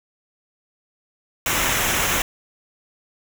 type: noise with comb filter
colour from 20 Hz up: pink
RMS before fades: -21 dBFS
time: 1.46-2.22 s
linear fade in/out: 2 ms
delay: 0.22 ms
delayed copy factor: -0.6
effects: none